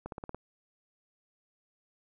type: accelerating click train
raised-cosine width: 1 ms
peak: -25 dBFS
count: 6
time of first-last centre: 0.06-0.346 s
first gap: 62 ms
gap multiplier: 0.96
effects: none